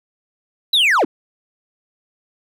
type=linear sweep; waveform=triangle; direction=down; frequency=4026 to 218.4 Hz; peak=-10 dBFS; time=0.73-1.05 s; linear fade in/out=5 ms; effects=none